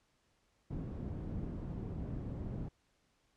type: low-pass noise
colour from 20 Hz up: white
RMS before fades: -41 dBFS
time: 0.7-2.69 s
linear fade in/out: 10 ms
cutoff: 180 Hz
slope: 12 dB/octave
effects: pink hiss -75 dBFS RMS until 3.36 s + low-pass 8000 Hz 12 dB/octave